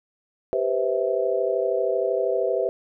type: chord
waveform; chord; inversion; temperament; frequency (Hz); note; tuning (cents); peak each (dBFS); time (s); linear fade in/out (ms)
sine; C major seventh; second; just; 392.4 / 490.5 / 523.3 / 654.1; G4 / B4 / C5 / E5; +2 / -12 / 0 / -14; -26; 0.53-2.69; 0
effects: none